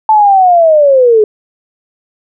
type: linear sweep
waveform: sine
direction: down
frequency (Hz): 881 to 415.3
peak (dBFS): -3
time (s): 0.09-1.24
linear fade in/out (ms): 2
effects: none